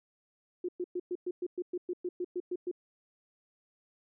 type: tone bursts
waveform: sine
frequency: 357.4 Hz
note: F4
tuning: 40 cents sharp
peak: -31 dBFS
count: 14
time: 0.64-2.714 s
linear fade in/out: 5 ms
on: 46 ms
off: 110 ms
effects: none

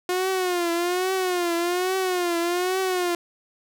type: tone with vibrato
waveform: sawtooth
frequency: 358.5 Hz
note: F4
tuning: 45 cents sharp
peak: -18 dBFS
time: 0.09-3.15 s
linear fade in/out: 2 ms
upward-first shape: triangle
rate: 1.2 Hz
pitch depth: 110 cents each way
effects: none

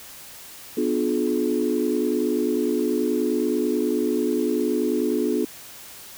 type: chord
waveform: sine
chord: B diminished seventh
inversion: none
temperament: just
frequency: 246.9 / 296.3 / 355.6 / 426.7 Hz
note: B3 / D4 / F4 / Ab4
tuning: 0 / +15 / +31 / +47 cents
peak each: -25 dBFS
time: 0.77-5.45 s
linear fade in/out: 5 ms
effects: tanh soft clip ceiling -10 dBFS + white hiss -42 dBFS RMS until 6.17 s

